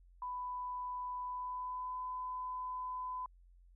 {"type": "tone with pitch glide", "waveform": "sine", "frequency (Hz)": [995, 1008.3], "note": ["B5", "B5"], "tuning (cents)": [13, 36], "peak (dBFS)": -38, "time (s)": [0.22, 3.26], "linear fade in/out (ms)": 2, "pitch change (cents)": 23, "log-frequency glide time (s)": [1.24, 1.98], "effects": ["added 44 Hz sine -59 dBFS peak until 3.75 s"]}